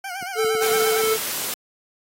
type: tone with vibrato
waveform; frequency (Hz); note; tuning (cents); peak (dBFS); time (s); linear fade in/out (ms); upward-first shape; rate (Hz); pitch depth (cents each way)
20% pulse; 749; F#5; +21; -24; 0.04-1.02; 5; sine; 8.7; 100
type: clicks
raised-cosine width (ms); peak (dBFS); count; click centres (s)
3; -25; 8; 0.226 / 0.446 / 0.551 / 0.719 / 0.759 / 0.821 / 1.036 / 1.072
type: tone with tremolo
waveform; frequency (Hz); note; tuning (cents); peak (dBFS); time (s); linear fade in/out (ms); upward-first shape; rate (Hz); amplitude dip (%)
square; 440; A4; 0; -19; 0.35-1.18; 50; sine; 2.7; 25
type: noise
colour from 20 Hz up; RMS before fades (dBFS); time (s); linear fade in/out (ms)
white; -27; 0.62-1.54; 2
effects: high-pass 150 Hz 12 dB/octave + AAC 48 kbps